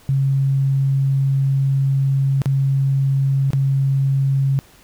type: tone with dropouts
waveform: sine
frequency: 136.3 Hz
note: C#3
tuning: 29 cents flat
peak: -14 dBFS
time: 0.09-4.59 s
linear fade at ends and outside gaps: 0 ms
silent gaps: 2.418-2.458 / 3.505-3.533 s
effects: pink hiss -49 dBFS RMS until 4.83 s